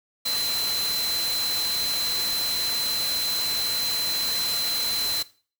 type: tone in noise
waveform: sine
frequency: 4069 Hz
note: C8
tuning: 49 cents flat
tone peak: -25 dBFS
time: 0.25-5.23 s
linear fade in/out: 10 ms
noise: white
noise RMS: -30 dBFS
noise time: 0.25-5.23 s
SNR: +2 dB
effects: noise-tail reverb RT60 0.4 s tail -18 dB re dry